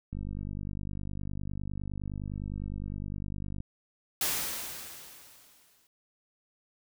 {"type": "click train", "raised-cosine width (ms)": 5, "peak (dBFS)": -25, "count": 174, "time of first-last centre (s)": [0.13, 3.604], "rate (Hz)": 49.8}
{"type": "noise with exponential decay", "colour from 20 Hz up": "white", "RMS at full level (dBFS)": -28, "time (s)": [4.21, 5.87], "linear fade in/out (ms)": 2, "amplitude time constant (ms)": 360}
{"effects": []}